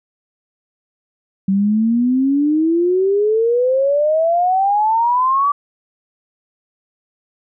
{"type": "exponential sweep", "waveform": "sine", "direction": "up", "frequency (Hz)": [190.6, 1163], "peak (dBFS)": -12, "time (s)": [1.48, 5.52], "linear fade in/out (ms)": 5, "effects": []}